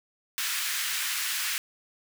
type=high-pass noise; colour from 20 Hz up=pink; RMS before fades=-30 dBFS; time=0.38-1.58 s; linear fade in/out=0 ms; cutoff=1500 Hz; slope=24 dB/octave; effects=none